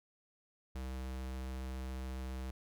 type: tone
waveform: square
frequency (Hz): 64.8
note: C2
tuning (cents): -16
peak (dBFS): -40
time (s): 0.75-2.51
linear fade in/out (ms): 5
effects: none